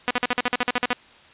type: tone bursts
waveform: 5% pulse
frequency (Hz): 246.9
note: B3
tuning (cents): 0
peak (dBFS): -8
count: 12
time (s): 0.08-0.931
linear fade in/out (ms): 0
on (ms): 26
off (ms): 49
effects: white hiss -50 dBFS RMS until 1.33 s + resampled to 8000 Hz